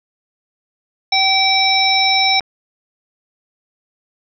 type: harmonic tone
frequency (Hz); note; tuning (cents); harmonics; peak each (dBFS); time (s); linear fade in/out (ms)
770; G5; -31; 1 / 3 / 5 / 7; -17 / -17 / -17 / -17; 1.12-2.4; 5
type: click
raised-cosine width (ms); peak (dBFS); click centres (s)
0.5; -17; 2.407
effects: none